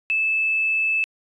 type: tone with tanh clipping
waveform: triangle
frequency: 2621 Hz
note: E7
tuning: 11 cents flat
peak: -18 dBFS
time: 0.1-1.04 s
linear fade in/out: 0 ms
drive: 2 dB
effects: resampled to 22050 Hz

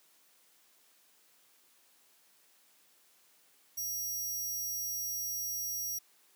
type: tone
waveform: 20% pulse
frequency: 5700 Hz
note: F8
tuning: 34 cents sharp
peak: -29 dBFS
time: 3.77-5.99 s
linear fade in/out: 10 ms
effects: white hiss -66 dBFS RMS until 6.35 s + high-pass 200 Hz 12 dB/octave

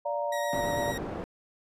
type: chord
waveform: sine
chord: Bb major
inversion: first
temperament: just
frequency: 582.7 / 699.2 / 932.3 Hz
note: D5 / F5 / Bb5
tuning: -14 / +2 / 0 cents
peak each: -30 / -35 / -33 dBFS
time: 0.05-0.92 s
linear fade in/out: 10 ms
type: tone with vibrato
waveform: sawtooth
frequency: 1895 Hz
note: A#6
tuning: 28 cents sharp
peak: -32 dBFS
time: 0.32-0.98 s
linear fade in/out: 5 ms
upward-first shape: square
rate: 8.9 Hz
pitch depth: 13 cents each way
type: low-pass noise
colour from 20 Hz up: white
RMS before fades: -35 dBFS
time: 0.53-1.24 s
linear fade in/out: 0 ms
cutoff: 510 Hz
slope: 12 dB/octave
effects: resampled to 32000 Hz

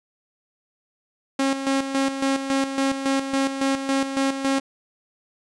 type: tone with tremolo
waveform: sawtooth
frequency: 271.3 Hz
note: C#4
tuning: 37 cents flat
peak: -15 dBFS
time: 1.39-4.6 s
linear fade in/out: 5 ms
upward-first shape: square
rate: 3.6 Hz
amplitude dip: 60%
effects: resampled to 22050 Hz

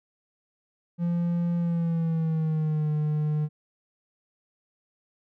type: tone with pitch glide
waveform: triangle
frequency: 172.1 to 151.56 Hz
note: F3 to D#3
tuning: -25 to -45 cents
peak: -21 dBFS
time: 0.98-3.49 s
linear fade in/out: 50 ms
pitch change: -220 cents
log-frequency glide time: 1.57-2.9 s
effects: none

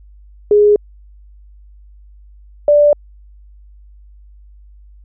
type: tone pair in turn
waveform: sine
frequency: 415.3 / 587.3 Hz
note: G#4 / D5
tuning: 0 / 0 cents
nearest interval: tritone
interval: 600 cents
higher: second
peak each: -6 dBFS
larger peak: neither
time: 0.51-0.76 / 2.68-2.93 s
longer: neither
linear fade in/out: 2 ms
effects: added 50 Hz sine -39 dBFS peak until 5.04 s

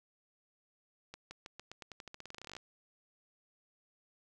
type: accelerating click train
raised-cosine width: 0.2 ms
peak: -29 dBFS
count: 23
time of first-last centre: 1.14-2.566 s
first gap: 170 ms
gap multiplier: 0.89
effects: none

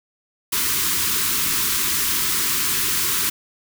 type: band-stop noise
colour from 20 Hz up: white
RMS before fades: -21 dBFS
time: 0.52-3.3 s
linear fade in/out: 10 ms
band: 440 to 940 Hz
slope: 96 dB/octave
effects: none

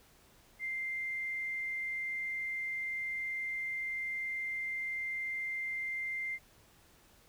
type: tone with tanh clipping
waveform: triangle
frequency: 2093 Hz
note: C7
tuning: in tune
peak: -34 dBFS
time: 0.59-6.39 s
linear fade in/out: 50 ms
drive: 2 dB
effects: pink hiss -63 dBFS RMS until 7.28 s

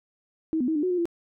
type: tone with pitch steps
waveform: sine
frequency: 319.5 / 249 / 318.8 / 296.4 / 366.6 / 357.6 / 340.6 Hz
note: D#4 / B3 / D#4 / D4 / F#4 / F4 / F4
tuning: +46 / +14 / +42 / +16 / -16 / +41 / -43 cents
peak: -22 dBFS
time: 0.53-1.055 s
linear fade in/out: 0 ms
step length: 75 ms
effects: none

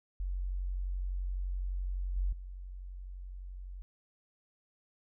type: tone with level steps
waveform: sine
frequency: 45.88 Hz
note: F#1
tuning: 14 cents flat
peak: -32 / -28 / -41 dBFS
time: 0.2-3.82 s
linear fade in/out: 0 ms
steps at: 2.16 / 2.32 s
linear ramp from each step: 10 ms
effects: none

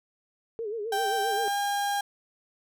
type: tone with vibrato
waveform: sine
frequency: 435 Hz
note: A4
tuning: 20 cents flat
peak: -30 dBFS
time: 0.59-1.48 s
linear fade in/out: 0 ms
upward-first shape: sine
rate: 7.6 Hz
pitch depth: 120 cents each way
type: tone with pitch glide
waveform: 35% pulse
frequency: 784 to 807.9 Hz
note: G5 to G#5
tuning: 0 to -48 cents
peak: -24 dBFS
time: 0.92-2.01 s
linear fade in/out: 5 ms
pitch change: +52 cents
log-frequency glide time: 1.23-1.57 s
effects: none

